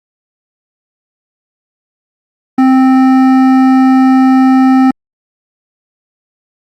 triangle tone with hard clipping, 261.6 Hz, C4, in tune, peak -6 dBFS, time 2.58-4.91 s, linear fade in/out 5 ms, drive 16 dB, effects Opus 32 kbps

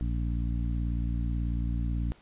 harmonic tone, 58.27 Hz, A#1, in tune, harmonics 1 / 2 / 3 / 4 / 5, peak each -28 / -34 / -38 / -40 / -42 dBFS, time 0.01-2.12 s, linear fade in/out 0 ms, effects pink hiss -59 dBFS RMS until 2.21 s + resampled to 8000 Hz

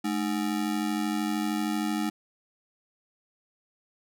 square ring-modulated tone, 260.6 Hz, C4, 7 cents flat, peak -24 dBFS, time 0.04-2.1 s, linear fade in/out 10 ms, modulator 46.5 Hz, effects none

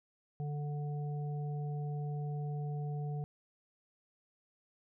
harmonic tone, 146.83 Hz, D3, in tune, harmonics 1 / 3 / 5, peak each -35 / -48 / -49 dBFS, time 0.4-3.24 s, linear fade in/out 0 ms, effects none

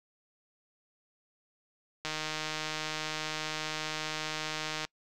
click train, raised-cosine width 0.2 ms, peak -17 dBFS, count 435, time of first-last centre 2.05-4.85 s, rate 155 Hz, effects noise-tail reverb RT60 0.1 s tail -26 dB re dry

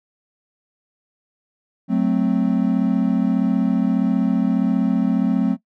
triangle chord, F# diminished, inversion none, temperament equal, 185 / 220 / 261.6 Hz, F#3 / A3 / C4, 0 / 0 / 0 cents, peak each -18 dBFS, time 1.88-5.57 s, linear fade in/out 50 ms, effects noise-tail reverb RT60 0.1 s tail -19 dB re dry

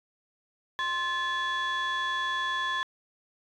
sine tone cluster, 1050 / 1735 / 3398 Hz, C6 / A6 / G#7, +6 / -25 / +39 cents, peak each -29 / -29 / -33 dBFS, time 0.79-2.83 s, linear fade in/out 0 ms, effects tanh soft clip ceiling -23 dBFS

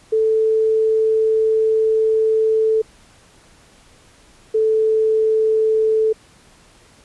sine tone pair in turn, 440 / 438.5 Hz, A4 / A4, 0 / -6 cents, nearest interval unison, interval 6 cents, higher first, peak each -13 dBFS, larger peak neither, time 0.12-2.82 / 4.54-6.13 s, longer first, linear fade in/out 10 ms, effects pink hiss -50 dBFS RMS until 7.04 s + resampled to 24000 Hz

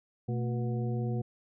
harmonic tone with a mistuned harmonic, 121.6 Hz, B2, 26 cents flat, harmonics 1 / 2 / 3 / 4 / 6, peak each -30 / -36 / -40 / -42 / -46 dBFS, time 0.28-1.22 s, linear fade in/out 10 ms, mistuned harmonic 2, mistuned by -130 cents, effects none

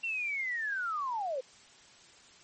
sine linear sweep, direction down, 2752 to 491.2 Hz, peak -31 dBFS, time 0.03-1.41 s, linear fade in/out 10 ms, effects white hiss -57 dBFS RMS until 2.43 s + MP3 32 kbps

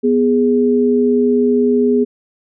sine tone pair together, 246.6 / 414.7 Hz, B3 / G#4, -2 / -3 cents, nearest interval major sixth, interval 899 cents, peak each -13 dBFS, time 0.03-2.05 s, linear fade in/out 20 ms, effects none

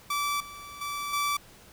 sawtooth tone with level steps, 1159 Hz, D6, 23 cents flat, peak -23 / -38 / -28 / -22 dBFS, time 0.1-1.37 s, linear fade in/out 5 ms, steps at 0.4 / 0.81 / 1.13 s, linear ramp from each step 5 ms, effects pink hiss -53 dBFS RMS until 1.72 s

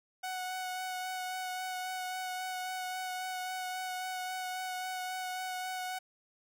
sawtooth tone with vibrato, 740 Hz, F#5, in tune, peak -32 dBFS, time 0.23-5.99 s, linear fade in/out 10 ms, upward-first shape sine, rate 3.7 Hz, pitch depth 13 cents each way, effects none

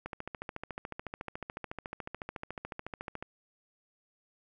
click train, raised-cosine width 0.5 ms, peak -23 dBFS, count 45, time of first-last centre 0.06-3.225 s, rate 13.9 Hz, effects none

